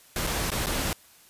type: noise with dropouts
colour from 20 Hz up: pink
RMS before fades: -28 dBFS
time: 0.16-0.93 s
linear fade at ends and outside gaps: 1 ms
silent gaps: 0.267-0.271 / 0.504-0.517 / 0.66-0.668 s
effects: white hiss -55 dBFS RMS until 1.29 s + resampled to 32000 Hz